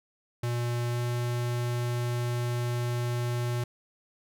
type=tone with pitch glide; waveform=square; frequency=120 to 120.9 Hz; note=B2 to B2; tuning=-49 to -36 cents; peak=-28 dBFS; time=0.43-3.64 s; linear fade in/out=5 ms; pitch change=+13 cents; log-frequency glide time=0.91-0.99 s; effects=none

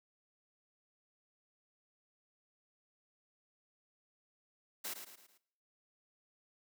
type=noise with echo; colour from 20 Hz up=white; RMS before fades=-41 dBFS; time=4.84-4.94 s; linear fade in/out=10 ms; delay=110 ms; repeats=4; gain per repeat=-7 dB; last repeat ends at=5.38 s; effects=noise-tail reverb RT60 0.7 s tail -20 dB re dry + high-pass 200 Hz 12 dB/octave

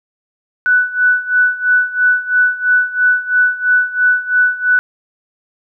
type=tone with tremolo; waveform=sine; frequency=1488 Hz; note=F#6; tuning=9 cents sharp; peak=-7 dBFS; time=0.66-4.79 s; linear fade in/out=0 ms; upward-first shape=sine; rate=3 Hz; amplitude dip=85%; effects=none

